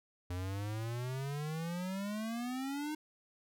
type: exponential sweep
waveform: square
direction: up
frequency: 87.7 to 309.8 Hz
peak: -37 dBFS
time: 0.3-2.95 s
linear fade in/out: 5 ms
effects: none